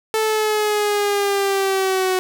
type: linear sweep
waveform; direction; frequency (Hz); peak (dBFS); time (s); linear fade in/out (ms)
sawtooth; down; 440 to 370; -13; 0.14-2.19; 0
effects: none